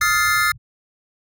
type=low-pass noise; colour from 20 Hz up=white; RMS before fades=-41 dBFS; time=0-0.58 s; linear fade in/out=20 ms; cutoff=140 Hz; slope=96 dB/octave
type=chord; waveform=square; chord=F dominant seventh; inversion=third; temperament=just; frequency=1257.2 / 1396.9 / 1746.1 / 2095 Hz; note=Eb6 / F6 / A6 / C7; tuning=+18 / 0 / -14 / +2 cents; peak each=-22 dBFS; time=0.01-0.52 s; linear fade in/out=5 ms
effects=none